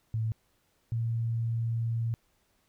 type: tone pair in turn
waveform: sine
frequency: 111.3 / 115.09 Hz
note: A2 / A#2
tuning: +20 / -22 cents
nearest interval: minor second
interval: 58 cents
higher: second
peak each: -27 dBFS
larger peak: neither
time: 0.14-0.32 / 0.92-2.14 s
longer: second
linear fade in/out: 0 ms
effects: pink hiss -71 dBFS RMS until 2.68 s